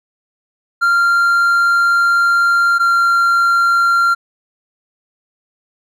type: tone pair in turn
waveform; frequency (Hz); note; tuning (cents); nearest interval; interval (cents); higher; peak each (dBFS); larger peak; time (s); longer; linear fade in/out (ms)
triangle; 1388 / 1381.4; F6 / F6; -11 / -19; unison; 8; first; -8; neither; 0.81-2.79 / 2.79-4.15; first; 20
effects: none